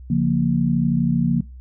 sine chord, Bb minor, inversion first, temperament equal with one note detuned, 141.67 / 174.61 / 233.1 Hz, Db3 / F3 / Bb3, +38 / 0 / 0 cents, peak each -21 / -20 / -20 dBFS, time 0.1-1.41 s, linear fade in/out 5 ms, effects noise-tail reverb RT60 0.3 s tail -24 dB re dry + added 63 Hz sine -36 dBFS peak until 1.6 s

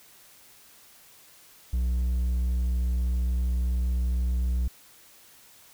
sine tone with hard clipping, 61.74 Hz, B1, in tune, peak -24 dBFS, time 1.73-4.68 s, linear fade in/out 5 ms, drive 3 dB, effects white hiss -54 dBFS RMS until 5.73 s

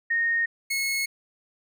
sine / sawtooth tone pair in turn, 1852 / 2181 Hz, A#6 / C#7, -12 / -29 cents, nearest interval minor third, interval 283 cents, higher second, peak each -21 dBFS, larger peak neither, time 0.1-0.46 / 0.7-1.06 s, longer neither, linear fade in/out 10 ms, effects none

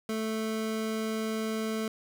25% pulse tone, 220 Hz, A3, in tune, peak -26 dBFS, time 0.09-1.88 s, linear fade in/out 2 ms, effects none

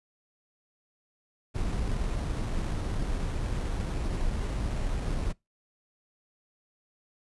brown noise with sample-and-hold, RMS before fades -30 dBFS, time 1.54-5.33 s, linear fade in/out 20 ms, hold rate 4900 Hz, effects noise-tail reverb RT60 0.2 s tail -24 dB re dry + resampled to 24000 Hz

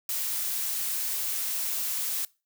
blue noise, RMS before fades -30 dBFS, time 0.09-2.25 s, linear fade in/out 2 ms, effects noise-tail reverb RT60 0.3 s tail -23 dB re dry

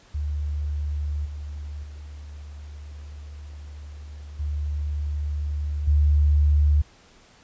sine tone with level steps, 73.7 Hz, D2, 7 cents sharp, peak -24 / -31 / -36 / -24 / -15 dBFS, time 0.14-6.82 s, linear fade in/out 10 ms, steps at 1.25 / 1.83 / 4.39 / 5.87 s, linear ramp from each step 10 ms, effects pink hiss -54 dBFS RMS until 7.43 s + resampled to 16000 Hz

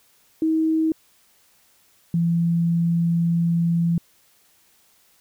sine tone pair in turn, 318.8 / 168.88 Hz, D#4 / E3, +42 / +42 cents, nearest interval major seventh, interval 1100 cents, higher first, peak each -17 dBFS, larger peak neither, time 0.42-0.92 / 2.14-3.98 s, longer second, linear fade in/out 2 ms, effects white hiss -59 dBFS RMS until 5.2 s

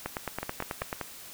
two click trains, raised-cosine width 0.5 ms, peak -16 / -17 dBFS, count 9 / 4, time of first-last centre 0.06-0.929 / 0.43-1.013 s, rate 9.21 / 5.15 Hz, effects white hiss -46 dBFS RMS until 1.33 s

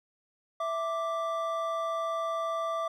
triangle tone pair together, 659 / 1174.2 Hz, E5 / D6, -1 / -1 cents, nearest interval minor seventh, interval 1000 cents, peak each -30 / -30 dBFS, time 0.6-2.88 s, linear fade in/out 5 ms, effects none

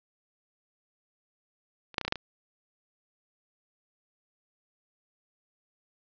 clicks, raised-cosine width 0.2 ms, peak -28 / -8 / -13 / -16 / -11 / -7 / -19 dBFS, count 7, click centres 1.943 / 1.982 / 2.013 / 2.05 / 2.08 / 2.124 / 2.157 s, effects resampled to 11025 Hz + 8-bit

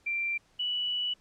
sine tone pair in turn, 2359 / 2953 Hz, D7 / F#7, +7 / -4 cents, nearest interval major third, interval 389 cents, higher second, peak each -28 / -28 dBFS, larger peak neither, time 0.06-0.38 / 0.59-1.14 s, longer second, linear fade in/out 10 ms, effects pink hiss -65 dBFS RMS until 1.2 s + low-pass 8000 Hz 12 dB/octave

